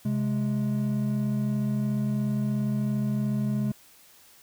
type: tone pair together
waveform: triangle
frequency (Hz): 132.33 / 209.4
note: C3 / G#3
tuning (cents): +20 / +15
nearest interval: minor sixth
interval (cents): 795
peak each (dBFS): -26 / -24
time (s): 0.05-3.72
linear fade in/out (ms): 5
effects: white hiss -55 dBFS RMS until 4.42 s